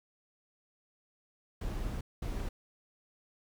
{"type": "noise bursts at uneven times", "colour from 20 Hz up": "brown", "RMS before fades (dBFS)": -36, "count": 2, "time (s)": [[1.61, 2.01], [2.22, 2.49]], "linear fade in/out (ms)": 5, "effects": []}